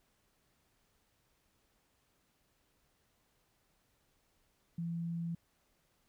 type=tone; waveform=sine; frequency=168.5 Hz; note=E3; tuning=38 cents sharp; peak=-35 dBFS; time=4.78-5.35 s; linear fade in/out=5 ms; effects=pink hiss -75 dBFS RMS until 6.08 s